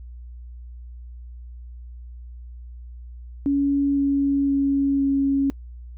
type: tone with pitch steps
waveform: sine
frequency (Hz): 280.9 / 279.1 / 277.4 / 275.6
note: C#4 / C#4 / C#4 / C#4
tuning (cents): +23 / +12 / +1 / -10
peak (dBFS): -17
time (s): 3.46-5.5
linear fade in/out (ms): 0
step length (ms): 510
effects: noise-tail reverb RT60 0.1 s tail -23 dB re dry + added 60 Hz sine -36 dBFS peak until 5.97 s